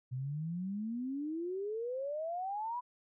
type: exponential sweep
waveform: sine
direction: up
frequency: 123.47 to 1001 Hz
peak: -35 dBFS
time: 0.11-2.81 s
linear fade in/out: 20 ms
effects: none